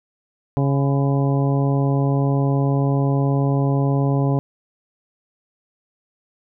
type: harmonic tone with a mistuned harmonic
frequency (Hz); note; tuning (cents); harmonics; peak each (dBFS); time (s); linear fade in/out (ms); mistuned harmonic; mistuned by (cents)
138.59; C#3; 0; 1 / 2 / 3 / 4 / 5 / 6 / 7; -17 / -23 / -27 / -29 / -31 / -33 / -34; 0.57-4.39; 0; 7; +53
effects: none

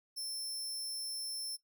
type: tone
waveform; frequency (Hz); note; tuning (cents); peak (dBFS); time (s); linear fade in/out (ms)
sawtooth; 5340; E8; +22; -35; 0.16-1.57; 20
effects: noise-tail reverb RT60 0.1 s tail -18 dB re dry

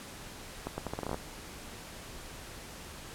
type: accelerating click train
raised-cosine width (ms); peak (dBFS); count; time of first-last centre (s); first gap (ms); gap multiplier
1; -20; 11; 0.67-1.144; 110; 0.79
effects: pink hiss -46 dBFS RMS until 3.14 s + low-pass 12000 Hz 12 dB/octave

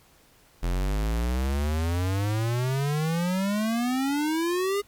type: exponential sweep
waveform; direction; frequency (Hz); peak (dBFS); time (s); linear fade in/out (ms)
square; up; 42.41 to 413; -24; 0.62-4.82; 20
effects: pink hiss -58 dBFS RMS until 4.87 s + MP3 96 kbps

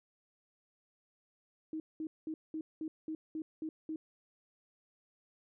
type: tone bursts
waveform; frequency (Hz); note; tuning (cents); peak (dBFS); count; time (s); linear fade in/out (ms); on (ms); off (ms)
sine; 315.2; D#4; +23; -36; 9; 1.73-3.96; 2; 70; 200
effects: none

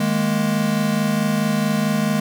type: chord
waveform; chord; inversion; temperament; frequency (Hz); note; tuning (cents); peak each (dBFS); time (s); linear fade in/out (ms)
square; D# suspended fourth; none; equal with one note detuned; 155.56 / 208.5 / 233.1; D#3 / G#3 / A#3; 0 / +7 / 0; -25 / -20 / -25; 0-2.2; 5
effects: none

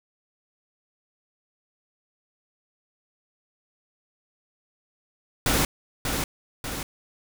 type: noise with echo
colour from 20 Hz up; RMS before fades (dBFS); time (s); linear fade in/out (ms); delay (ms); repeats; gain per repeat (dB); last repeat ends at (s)
pink; -22; 5.46-5.65; 2; 590; 2; -5; 6.83
effects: none

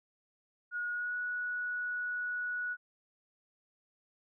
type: tone with pitch glide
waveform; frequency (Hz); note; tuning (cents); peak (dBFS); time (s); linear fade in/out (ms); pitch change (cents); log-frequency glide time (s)
sine; 1446 to 1467; F#6 to F#6; -40 to -15; -33; 0.71-2.77; 50; +25; 0.92-1.15
effects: none

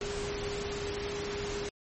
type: tone in noise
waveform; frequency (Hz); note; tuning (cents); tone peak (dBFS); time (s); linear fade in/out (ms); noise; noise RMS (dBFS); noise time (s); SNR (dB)
sine; 407.5; G#4; -33; -35; 0.01-1.69; 2; pink; -38; 0.01-1.69; 0
effects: MP3 32 kbps

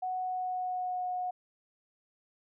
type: tone with pitch glide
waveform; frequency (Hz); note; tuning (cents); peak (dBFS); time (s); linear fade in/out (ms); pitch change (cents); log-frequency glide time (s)
sine; 740 to 728.1; F#5 to F#5; 0 to -28; -31; 0.02-1.31; 10; -28; 0.18-1.06
effects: none

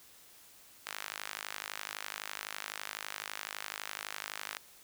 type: tone with high-pass filter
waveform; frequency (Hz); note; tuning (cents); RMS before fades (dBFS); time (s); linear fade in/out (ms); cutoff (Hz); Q
sawtooth; 51.91; G#1; 0; -43; 0.86-4.58; 10; 1500; 1
effects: white hiss -58 dBFS RMS until 4.83 s

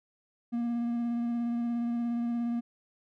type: tone with vibrato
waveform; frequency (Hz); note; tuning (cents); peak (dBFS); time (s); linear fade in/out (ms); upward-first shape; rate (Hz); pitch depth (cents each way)
triangle; 236.3; A#3; +24; -26; 0.52-2.61; 20; square; 17; 12
effects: none

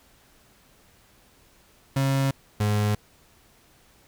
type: tone pair in turn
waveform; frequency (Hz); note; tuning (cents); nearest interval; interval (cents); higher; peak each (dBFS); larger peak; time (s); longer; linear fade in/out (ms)
35% pulse; 136 / 104.66; C#3 / G#2; -33 / +14; perfect fourth; 453; first; -19; neither; 1.96-2.31 / 2.6-2.95; neither; 5
effects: pink hiss -58 dBFS RMS until 4.07 s

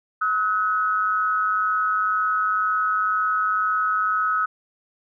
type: tone pair together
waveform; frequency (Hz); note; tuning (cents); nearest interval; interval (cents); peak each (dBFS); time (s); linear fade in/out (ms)
sine; 1282 / 1480; E6 / F#6; -49 / 0; major second; 249; -20 / -25; 0.21-4.46; 10
effects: none

